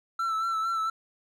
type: tone with vibrato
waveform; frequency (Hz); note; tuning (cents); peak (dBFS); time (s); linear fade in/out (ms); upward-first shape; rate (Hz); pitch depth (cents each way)
triangle; 1332; E6; +18; -24; 0.19-0.9; 5; sine; 4.4; 34
effects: none